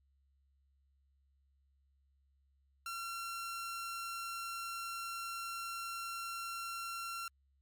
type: tone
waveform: sawtooth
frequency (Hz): 1365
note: F6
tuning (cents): -40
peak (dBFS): -36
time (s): 2.86-7.28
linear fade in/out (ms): 2
effects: added 68 Hz sine -70 dBFS peak until 7.61 s + MP3 96 kbps